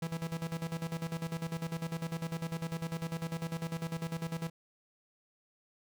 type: tone with tremolo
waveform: 45% pulse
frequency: 164.81 Hz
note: E3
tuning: in tune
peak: -33 dBFS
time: 0.02-4.5 s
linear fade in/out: 5 ms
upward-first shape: square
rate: 10 Hz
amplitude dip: 75%
effects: none